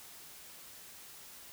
silence, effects white hiss -52 dBFS RMS until 1.52 s

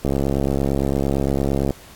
click train, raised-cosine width 2 ms, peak -7 dBFS, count 115, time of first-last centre 0.05-1.707 s, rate 68.8 Hz, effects pink hiss -45 dBFS RMS until 1.95 s + AAC 64 kbps

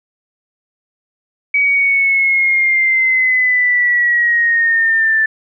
sine linear sweep, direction down, 2273 to 1760 Hz, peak -10 dBFS, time 1.54-5.26 s, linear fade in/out 5 ms, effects none

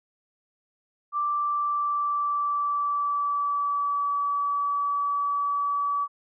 sine tone with pitch glide, 1174.7 to 1145.9 Hz, D6 to D6, 0 to -43 cents, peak -23 dBFS, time 1.12-6.08 s, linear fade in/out 50 ms, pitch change -43 cents, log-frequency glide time 1.24-4.1 s, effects none

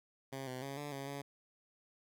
10% pulse tone with pitch steps, 134.8 / 127.8 / 138 / 145.9 / 137.6 / 140.8 Hz, C#3 / C3 / C#3 / D3 / C#3 / C#3, -48 / -40 / -7 / -11 / -12 / +27 cents, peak -33 dBFS, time 0.32-1.22 s, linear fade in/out 10 ms, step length 150 ms, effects none

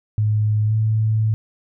sine tone with pitch glide, 106.7 to 109.45 Hz, G#2 to A2, +47 to -9 cents, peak -15 dBFS, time 0.18-1.34 s, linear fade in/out 0 ms, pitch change +44 cents, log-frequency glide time 0.66-0.73 s, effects none

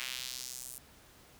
square tone with high-pass filter sweep, 63.6 Hz, C2, 48 cents flat, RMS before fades -42 dBFS, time 0-0.78 s, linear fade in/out 0 ms, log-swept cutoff 2400 to 10000 Hz, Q 1.5, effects pink hiss -59 dBFS RMS until 1.39 s

